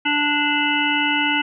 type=harmonic tone; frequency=293.7 Hz; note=D4; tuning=in tune; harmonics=1 / 3 / 5 / 7 / 9 / 10; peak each=-24 / -24 / -24 / -24 / -24 / -24 dBFS; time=0.05-1.42 s; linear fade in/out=10 ms; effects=none